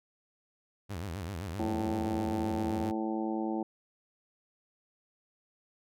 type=tone with vibrato; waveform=sawtooth; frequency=90.7 Hz; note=F#2; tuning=34 cents flat; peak=-32 dBFS; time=0.89-2.92 s; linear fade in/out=20 ms; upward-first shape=sine; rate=7.7 Hz; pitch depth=230 cents each way
type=harmonic tone; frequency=110 Hz; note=A2; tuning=in tune; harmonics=2 / 3 / 4 / 5 / 6 / 7 / 8; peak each=-35 / -33 / -44 / -42 / -48 / -40 / -43 dBFS; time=1.59-3.63 s; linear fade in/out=5 ms
effects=none